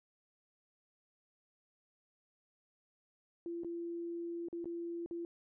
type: tone with dropouts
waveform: sine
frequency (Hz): 340.5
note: F4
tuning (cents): -44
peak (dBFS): -38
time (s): 3.46-5.25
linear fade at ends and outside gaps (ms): 1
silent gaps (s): 3.635-3.646 / 4.485-4.528 / 4.644-4.656 / 5.061-5.11
effects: none